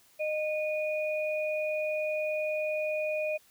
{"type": "tone pair together", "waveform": "sine", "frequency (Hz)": [615, 2460], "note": ["D#5", "D#7"], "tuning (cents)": [-20, -20], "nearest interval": "2 octaves", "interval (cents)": 2400, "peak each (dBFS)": [-29, -35], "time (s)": [0.19, 3.38], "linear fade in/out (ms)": 20, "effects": ["white hiss -62 dBFS RMS until 3.5 s"]}